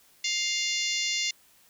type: harmonic tone with a mistuned harmonic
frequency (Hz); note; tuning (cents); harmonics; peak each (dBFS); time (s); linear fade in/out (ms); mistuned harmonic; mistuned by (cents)
701; F5; +6; 3 / 4 / 5 / 6 / 7 / 8 / 9 / 10; -32 / -33 / -34 / -35 / -35 / -36 / -37 / -37; 0.24-1.31; 5; 6; +16
effects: white hiss -60 dBFS RMS until 1.69 s